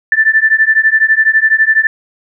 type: beating tone pair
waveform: sine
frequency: 1760 / 1772 Hz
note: A6 / A6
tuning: 0 / +12 cents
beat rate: 12 Hz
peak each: -10 dBFS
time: 0.12-1.87 s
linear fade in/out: 2 ms
effects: none